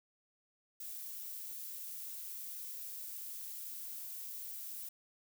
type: noise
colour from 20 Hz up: violet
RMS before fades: -45 dBFS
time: 0.8-4.89 s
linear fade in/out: 5 ms
effects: none